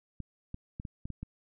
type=clicks; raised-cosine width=5 ms; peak=-26 dBFS; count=7; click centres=0.203 / 0.544 / 0.799 / 0.852 / 1.055 / 1.103 / 1.23 s; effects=none